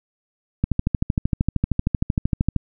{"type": "click train", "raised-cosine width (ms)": 5, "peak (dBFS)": -6, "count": 26, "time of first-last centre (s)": [0.64, 2.563], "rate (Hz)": 13, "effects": []}